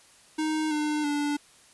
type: tone with pitch steps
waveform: square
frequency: 311.1 / 301.2 / 291.6 Hz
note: D#4 / D4 / D4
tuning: 0 / +44 / -12 cents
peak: -26 dBFS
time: 0.38-1.37 s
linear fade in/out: 10 ms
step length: 330 ms
effects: white hiss -56 dBFS RMS until 1.73 s + resampled to 24000 Hz